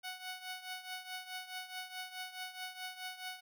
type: tone with tremolo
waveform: 10% pulse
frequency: 740 Hz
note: F#5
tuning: in tune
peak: -31 dBFS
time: 0.03-3.41 s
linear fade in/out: 20 ms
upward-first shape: triangle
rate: 4.7 Hz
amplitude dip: 80%
effects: none